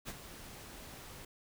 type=noise with ADSR envelope; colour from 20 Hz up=pink; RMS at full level=-41 dBFS; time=0.05-1.25 s; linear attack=36 ms; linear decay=45 ms; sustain=-9 dB; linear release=4 ms; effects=none